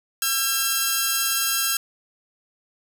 5% pulse tone pair together, 1347.2 / 1613 Hz, E6 / G6, +37 / +49 cents, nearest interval minor third, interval 312 cents, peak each -12 dBFS, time 0.22-1.77 s, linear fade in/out 2 ms, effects none

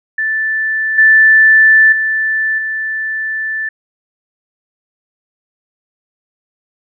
sine tone with level steps, 1760 Hz, A6, in tune, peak -13 / -4 / -12 / -16 dBFS, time 0.18-3.69 s, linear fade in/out 5 ms, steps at 0.98 / 1.92 / 2.58 s, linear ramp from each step 5 ms, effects none

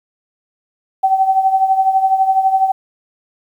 sine tone with tremolo, 767 Hz, G5, 38 cents flat, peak -7 dBFS, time 1.03-2.72 s, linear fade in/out 10 ms, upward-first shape triangle, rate 12 Hz, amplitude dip 75%, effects 8-bit

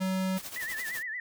square tone, 188.3 Hz, F#3, 31 cents sharp, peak -28 dBFS, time 0-0.39 s, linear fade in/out 20 ms
white noise with tremolo, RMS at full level -38 dBFS, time 0.36-1.03 s, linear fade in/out 20 ms, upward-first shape triangle, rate 12 Hz, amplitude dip 75%
sine tone with vibrato, 1864.7 Hz, A#6, in tune, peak -33 dBFS, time 0.56-1.2 s, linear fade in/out 2 ms, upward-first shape sine, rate 8.7 Hz, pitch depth 130 cents each way
effects none

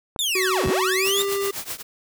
click, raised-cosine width 1 ms, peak -19 dBFS, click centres 0.162 s
sawtooth linear two-way sweep, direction down then up, 3729 to 38.45 to 3729 Hz, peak -18 dBFS, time 0.19-1.22 s, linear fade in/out 0 ms, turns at 0.67 s
square tone with pitch glide, 374.5 to 396.8 Hz, F#4 to G4, +21 to +21 cents, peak -23 dBFS, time 0.35-1.51 s, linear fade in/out 5 ms, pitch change +100 cents, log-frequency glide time 0.95-1.15 s
white noise with tremolo, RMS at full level -28 dBFS, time 1.04-1.83 s, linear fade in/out 20 ms, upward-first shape triangle, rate 7.8 Hz, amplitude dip 95%
effects none

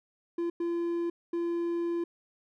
triangle tone bursts at uneven times, 341.5 Hz, F4, 39 cents flat, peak -26 dBFS, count 3, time 0.38-0.5 / 0.6-1.1 / 1.33-2.04 s, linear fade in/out 5 ms, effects none

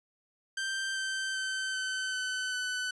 sawtooth tone with pitch steps, 1568 / 1554.5 / 1541.1 / 1527.8 / 1514.6 / 1501.5 Hz, G6 / G6 / G6 / G6 / F#6 / F#6, 0 / -15 / -30 / -45 / +40 / +25 cents, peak -28 dBFS, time 0.57-2.91 s, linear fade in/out 5 ms, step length 390 ms, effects resampled to 22050 Hz

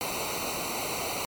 pink noise with comb filter, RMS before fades -32 dBFS, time 0.01-1.25 s, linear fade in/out 0 ms, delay 0.59 ms, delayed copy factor -0.9, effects MP3 96 kbps

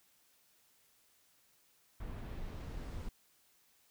brown noise with low-pass filter sweep, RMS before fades -43 dBFS, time 2-3.09 s, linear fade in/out 5 ms, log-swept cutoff 2700 to 10000 Hz, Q 0.82, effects white hiss -70 dBFS RMS until 3.9 s

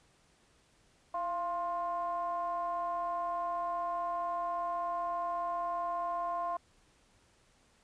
triangle ring-modulated tone, 181.9 Hz, F#3, 29 cents flat, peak -27 dBFS, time 1.14-6.57 s, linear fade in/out 5 ms, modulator 872 Hz, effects pink hiss -67 dBFS RMS until 7.83 s + resampled to 22050 Hz

